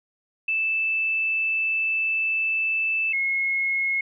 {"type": "tone pair in turn", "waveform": "sine", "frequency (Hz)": [2637, 2167], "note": ["E7", "C#7"], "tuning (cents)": [0, -40], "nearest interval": "minor third", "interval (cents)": 340, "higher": "first", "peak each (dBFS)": -21, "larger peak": "neither", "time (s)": [[0.48, 3.13], [3.13, 4.01]], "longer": "first", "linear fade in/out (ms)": 5, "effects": []}